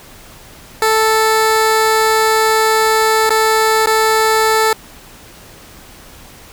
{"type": "tone with dropouts", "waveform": "15% pulse", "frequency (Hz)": 440, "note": "A4", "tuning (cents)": 0, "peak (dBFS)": -4, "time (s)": [0.82, 4.73], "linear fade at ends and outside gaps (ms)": 2, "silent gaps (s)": [[3.294, 3.304], [3.86, 3.871]], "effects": ["pink hiss -39 dBFS RMS until 6.52 s"]}